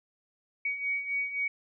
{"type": "beating tone pair", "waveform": "sine", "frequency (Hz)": [2249, 2252.8], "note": ["C#7", "C#7"], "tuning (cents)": [24, 27], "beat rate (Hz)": 3.8, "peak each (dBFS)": [-36, -30], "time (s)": [0.65, 1.48], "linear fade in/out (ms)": 5, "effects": []}